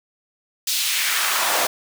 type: noise with high-pass filter sweep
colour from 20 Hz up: pink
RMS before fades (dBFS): -21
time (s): 0.67-1.67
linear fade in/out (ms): 5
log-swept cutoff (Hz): 4300 to 570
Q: 1.3
effects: none